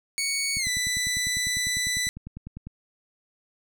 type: tone with pitch glide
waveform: 15% pulse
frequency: 2231 to 1987.6 Hz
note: C#7 to B6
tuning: +11 to +11 cents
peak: -18 dBFS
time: 0.18-2.09 s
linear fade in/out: 0 ms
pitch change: -200 cents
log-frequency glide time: 0.57-0.68 s
type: click train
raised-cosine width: 5 ms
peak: -25 dBFS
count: 22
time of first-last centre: 0.57-2.67 s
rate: 10 Hz
effects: none